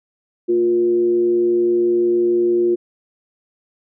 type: tone with frequency modulation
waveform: sine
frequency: 353.8 Hz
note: F4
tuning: 23 cents sharp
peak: -13 dBFS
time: 0.48-2.76 s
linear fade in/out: 20 ms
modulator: 126 Hz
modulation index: 0.31
effects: none